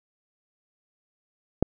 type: click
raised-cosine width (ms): 2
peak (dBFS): -6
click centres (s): 1.626
effects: none